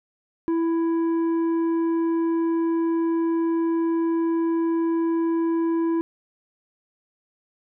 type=tone with tanh clipping; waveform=sine; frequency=331.1 Hz; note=E4; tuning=8 cents sharp; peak=-21 dBFS; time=0.48-6.01 s; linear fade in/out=0 ms; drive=7 dB; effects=none